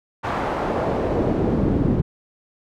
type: noise with band-pass filter sweep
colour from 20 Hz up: brown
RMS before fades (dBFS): -21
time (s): 0.23-2.02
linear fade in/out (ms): 20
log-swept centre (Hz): 1100 to 210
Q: 1.2
effects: none